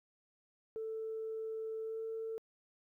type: tone with pitch glide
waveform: sine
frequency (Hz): 442.8 to 447.2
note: A4 to A4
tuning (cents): +11 to +28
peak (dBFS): -37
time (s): 0.76-2.38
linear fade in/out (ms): 0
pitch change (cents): +17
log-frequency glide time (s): 1.82-2.02
effects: tanh soft clip ceiling -33 dBFS + 13-bit